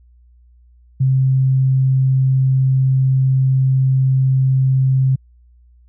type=tone; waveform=sine; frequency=132.1 Hz; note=C3; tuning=17 cents sharp; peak=-11 dBFS; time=1-5.16 s; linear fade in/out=10 ms; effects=added 60 Hz sine -46 dBFS peak until 5.88 s